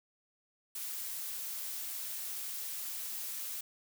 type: noise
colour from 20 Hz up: blue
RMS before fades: -40 dBFS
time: 0.75-3.61 s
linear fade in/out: 5 ms
effects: none